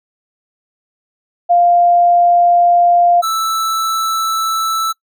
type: tone pair in turn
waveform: sine / square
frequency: 698.5 / 1318.6 Hz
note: F5 / E6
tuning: 0 / 0 cents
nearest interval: major seventh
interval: 1100 cents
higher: second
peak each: -7 / -15 dBFS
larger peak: first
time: 1.49-3.22 / 3.22-4.93 s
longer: first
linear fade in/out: 20 ms
effects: noise-tail reverb RT60 0.1 s tail -23 dB re dry